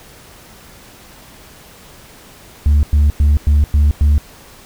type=tone bursts; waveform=sine; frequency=73.42 Hz; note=D2; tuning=in tune; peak=-5 dBFS; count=6; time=2.66-4.18 s; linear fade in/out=0 ms; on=170 ms; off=100 ms; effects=tanh soft clip ceiling -7 dBFS + pink hiss -41 dBFS RMS until 4.65 s